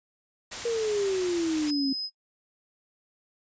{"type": "noise", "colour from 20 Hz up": "white", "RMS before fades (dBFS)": -35, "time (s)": [0.51, 1.71], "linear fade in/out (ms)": 10}
{"type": "exponential sweep", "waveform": "sine", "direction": "down", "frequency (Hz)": [474.5, 265.2], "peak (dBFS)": -24, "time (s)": [0.65, 1.93], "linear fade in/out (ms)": 5}
{"type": "tone", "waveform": "sine", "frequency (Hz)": 5060, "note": "D#8", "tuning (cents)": 28, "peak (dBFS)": -30, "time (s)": [1.66, 2.1], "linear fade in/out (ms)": 50}
{"effects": ["noise-tail reverb RT60 0.1 s tail -20 dB re dry", "resampled to 16000 Hz"]}